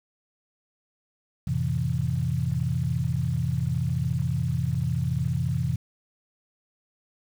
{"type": "chord", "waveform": "sine", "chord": "F major seventh", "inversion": "none", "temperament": "equal", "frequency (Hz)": [87.31, 110, 130.81, 164.81], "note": ["F2", "A2", "C3", "E3"], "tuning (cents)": [0, 0, 0, 0], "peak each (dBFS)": [-31, -32, -26, -29], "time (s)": [1.47, 5.76], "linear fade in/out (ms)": 5, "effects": ["8-bit"]}